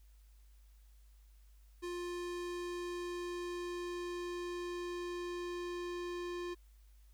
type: tone with low-pass filter sweep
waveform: square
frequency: 351.7 Hz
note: F4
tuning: 12 cents sharp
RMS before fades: -41 dBFS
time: 1.82-6.55 s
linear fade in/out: 20 ms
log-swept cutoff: 9700 to 5700 Hz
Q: 0.72
effects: added 51 Hz sine -58 dBFS peak until 7.13 s + white hiss -74 dBFS RMS until 7.13 s